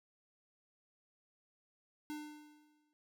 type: tone with exponential decay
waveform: square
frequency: 300.3 Hz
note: D4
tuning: 39 cents sharp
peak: -40 dBFS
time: 2.1-2.93 s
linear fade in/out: 0 ms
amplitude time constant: 180 ms
effects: none